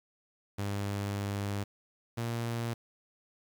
sawtooth tone pair in turn, 100.8 / 116.82 Hz, G2 / A#2, +49 / +4 cents, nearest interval minor third, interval 255 cents, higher second, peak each -28 dBFS, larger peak neither, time 0.58-1.64 / 2.17-2.74 s, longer first, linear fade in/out 10 ms, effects 10-bit

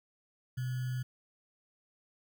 sine tone with sample-and-hold, 126.4 Hz, B2, 41 cents sharp, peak -32 dBFS, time 0.57-1.03 s, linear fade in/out 10 ms, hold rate 1575 Hz, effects none

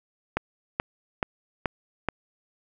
click train, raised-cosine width 0.5 ms, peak -9 dBFS, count 5, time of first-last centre 0.37-2.087 s, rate 2.33 Hz, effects none

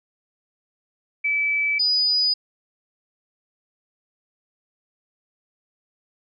sine tone pair in turn, 2305 / 4952 Hz, D7 / D#8, -33 / -9 cents, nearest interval octave + minor second, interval 1324 cents, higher second, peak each -19 / -17 dBFS, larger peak second, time 1.24-1.79 / 1.79-2.34 s, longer neither, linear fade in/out 10 ms, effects none

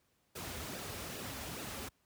pink noise with flanger, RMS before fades -43 dBFS, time 0.35-1.89 s, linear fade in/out 10 ms, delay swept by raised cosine 0.92 to 6.52 ms, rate 2.4 Hz, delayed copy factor -0.65, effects pink hiss -75 dBFS RMS until 2.05 s + high-pass 60 Hz 12 dB/octave

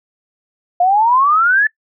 sine exponential sweep, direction up, 697 to 1763 Hz, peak -9 dBFS, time 0.8-1.67 s, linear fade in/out 5 ms, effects noise-tail reverb RT60 0.1 s tail -21 dB re dry

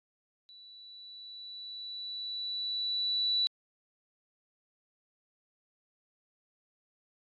sine tone with level ramp, 3951 Hz, B7, in tune, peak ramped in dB -51 to -25 dBFS, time 0.49-3.47 s, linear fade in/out 0 ms, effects AAC 32 kbps

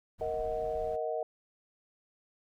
brown noise, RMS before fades -46 dBFS, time 0.18-0.97 s, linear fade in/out 20 ms
sine chord, D# minor, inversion second, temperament equal with one note detuned, 466.2 / 629.8 / 740 Hz, A#4 / D#5 / F#5, 0 / +21 / 0 cents, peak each -35 / -34 / -38 dBFS, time 0.21-1.23 s, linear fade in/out 2 ms
effects none

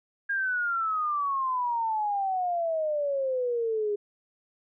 sine exponential sweep, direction down, 1629 to 407.1 Hz, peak -25 dBFS, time 0.29-3.96 s, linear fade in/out 10 ms, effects none

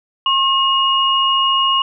sine tone pair together, 1077 / 2870 Hz, C6 / F7, +50 / +47 cents, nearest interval octave + perfect fourth, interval 1697 cents, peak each -15 dBFS, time 0.26-1.82 s, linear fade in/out 2 ms, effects none

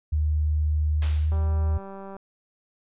sine tone with pitch glide, 76.1 to 78.56 Hz, D#2 to D#2, -38 to +17 cents, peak -20 dBFS, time 0.12-1.78 s, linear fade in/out 10 ms, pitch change +55 cents, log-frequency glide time 1.21-1.32 s
white noise with exponential decay, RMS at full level -32 dBFS, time 1.02-1.58 s, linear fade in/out 1 ms, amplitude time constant 120 ms
click train, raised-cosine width 1 ms, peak -27 dBFS, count 166, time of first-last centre 1.32-2.166 s, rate 195 Hz
effects resampled to 8000 Hz

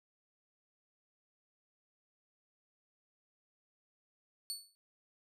25% pulse tone with exponential decay, 4449 Hz, C#8, 5 cents sharp, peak -30 dBFS, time 4.5-4.75 s, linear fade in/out 0 ms, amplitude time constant 53 ms, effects none

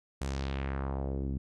sawtooth tone with low-pass filter sweep, 67.8 Hz, C#2, 38 cents flat, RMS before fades -34 dBFS, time 0.21-1.38 s, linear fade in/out 5 ms, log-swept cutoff 9200 to 220 Hz, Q 1.7, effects none

